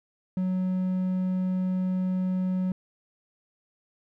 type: tone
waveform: triangle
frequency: 185 Hz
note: F#3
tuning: in tune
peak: -22 dBFS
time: 0.37-2.72 s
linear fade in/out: 2 ms
effects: none